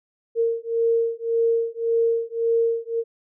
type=beating tone pair; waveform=sine; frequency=459.4 / 461.2 Hz; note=A#4 / A#4; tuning=-25 / -19 cents; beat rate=1.8 Hz; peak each=-22 dBFS; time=0.35-3.04 s; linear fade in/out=50 ms; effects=none